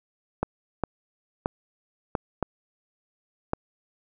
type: clicks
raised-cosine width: 1 ms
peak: -10 dBFS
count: 6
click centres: 0.43 / 0.837 / 1.459 / 2.152 / 2.427 / 3.534 s
effects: none